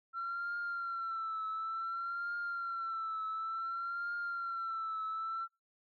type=tone with vibrato; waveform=sine; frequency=1354 Hz; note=E6; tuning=46 cents sharp; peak=-34 dBFS; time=0.13-5.48 s; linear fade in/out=50 ms; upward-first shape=triangle; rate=0.56 Hz; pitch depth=71 cents each way; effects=noise-tail reverb RT60 0.2 s tail -23 dB re dry + tanh soft clip ceiling -32 dBFS